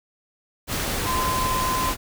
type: tone in noise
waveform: sine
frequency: 1029 Hz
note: C6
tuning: 29 cents flat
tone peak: -23 dBFS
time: 1.04-1.94 s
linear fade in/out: 50 ms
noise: pink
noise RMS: -26 dBFS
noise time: 0.67-1.97 s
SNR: 0 dB
effects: none